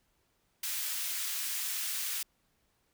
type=high-pass noise; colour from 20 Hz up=white; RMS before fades=-35 dBFS; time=0.63-2.23 s; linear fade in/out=5 ms; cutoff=1700 Hz; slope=12 dB/octave; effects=pink hiss -74 dBFS RMS until 2.93 s